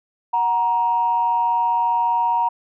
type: tone pair together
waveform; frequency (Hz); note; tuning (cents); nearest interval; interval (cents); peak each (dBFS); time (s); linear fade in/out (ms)
sine; 740 / 941.7; F#5 / A#5; 0 / +17; major third; 417; -24 / -16; 0.33-2.49; 10
effects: tanh soft clip ceiling -9 dBFS